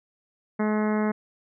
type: harmonic tone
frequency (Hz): 213.1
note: G#3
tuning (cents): +45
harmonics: 1 / 2 / 3 / 4 / 5 / 6 / 7 / 8 / 9 / 10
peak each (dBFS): -23 / -29 / -33 / -35 / -37 / -39 / -40 / -41 / -42 / -43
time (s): 0.59-1.12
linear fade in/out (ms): 10
effects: none